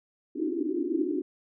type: band-pass noise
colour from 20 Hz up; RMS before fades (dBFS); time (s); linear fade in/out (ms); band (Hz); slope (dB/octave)
pink; -29; 0.35-1.22; 10; 270 to 380; 96
effects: none